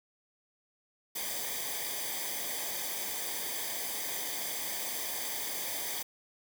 white noise with comb filter, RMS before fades -36 dBFS, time 1.15-6.03 s, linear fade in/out 10 ms, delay 0.73 ms, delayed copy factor -0.75, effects none

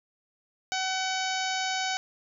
harmonic tone, 755 Hz, F#5, 35 cents sharp, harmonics 1 / 2 / 3 / 4 / 5 / 6 / 7 / 8 / 9, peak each -31 / -34 / -36 / -37 / -38 / -39 / -39 / -40 / -41 dBFS, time 0.72-1.97 s, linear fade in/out 0 ms, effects none

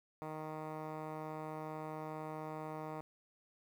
10% pulse tone with low-pass filter, 155.56 Hz, D#3, in tune, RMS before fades -44 dBFS, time 0.22-3.01 s, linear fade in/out 0 ms, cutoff 1300 Hz, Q 1.7, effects 10-bit

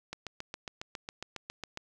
click train, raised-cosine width 0.2 ms, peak -21 dBFS, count 13, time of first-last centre 0.13-1.774 s, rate 7.3 Hz, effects none

